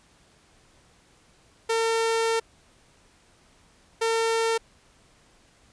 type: tone pair in turn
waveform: sawtooth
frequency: 453.6 / 453.6 Hz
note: A#4 / A#4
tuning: -47 / -47 cents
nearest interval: unison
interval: 0 cents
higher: neither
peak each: -18 dBFS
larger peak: neither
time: 1.69-2.4 / 4.01-4.58 s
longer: first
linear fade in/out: 10 ms
effects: pink hiss -59 dBFS RMS until 5.72 s + resampled to 22050 Hz